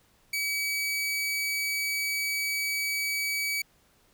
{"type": "tone", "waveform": "sawtooth", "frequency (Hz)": 2280, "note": "C#7", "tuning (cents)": 48, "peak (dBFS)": -24, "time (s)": [0.33, 3.62], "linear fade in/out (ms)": 5, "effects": ["pink hiss -64 dBFS RMS until 4.13 s"]}